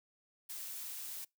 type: noise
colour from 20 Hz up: blue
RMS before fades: -44 dBFS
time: 0.49-1.25 s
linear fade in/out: 10 ms
effects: noise-tail reverb RT60 0.2 s tail -25 dB re dry